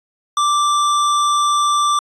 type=tone; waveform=square; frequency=1174.7 Hz; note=D6; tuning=in tune; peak=-14 dBFS; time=0.37-1.99 s; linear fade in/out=2 ms; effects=resampled to 22050 Hz